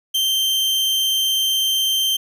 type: tone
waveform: 40% pulse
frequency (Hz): 3136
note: G7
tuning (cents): 0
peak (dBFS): -16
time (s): 0.14-2.17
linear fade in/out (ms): 10
effects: none